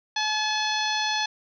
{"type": "harmonic tone", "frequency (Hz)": 857, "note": "A5", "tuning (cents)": -46, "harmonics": [1, 2, 3, 4, 5, 6, 7], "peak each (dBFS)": [-28, -30, -33, -30, -31, -38, -36], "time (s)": [0.16, 1.26], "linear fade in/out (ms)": 5, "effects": []}